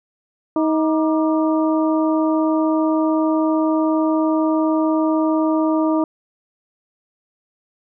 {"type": "harmonic tone with a mistuned harmonic", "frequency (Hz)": 315.6, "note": "D#4", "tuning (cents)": 25, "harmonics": [1, 2, 3, 4], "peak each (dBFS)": [-16, -22, -26, -28], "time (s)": [0.56, 6.04], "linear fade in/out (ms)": 2, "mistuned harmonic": 4, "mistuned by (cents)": -100, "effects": []}